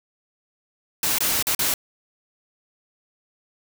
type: noise with dropouts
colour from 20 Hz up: white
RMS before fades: -22 dBFS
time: 1.03-1.74 s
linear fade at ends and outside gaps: 2 ms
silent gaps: 1.185-1.205 / 1.426-1.469 / 1.549-1.591 s
effects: none